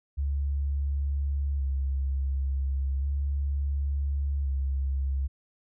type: tone with vibrato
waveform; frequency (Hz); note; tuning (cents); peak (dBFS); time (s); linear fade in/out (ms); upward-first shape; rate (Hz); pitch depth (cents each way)
sine; 69; C#2; -7; -25; 0.17-5.28; 20; square; 0.35; 31
effects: none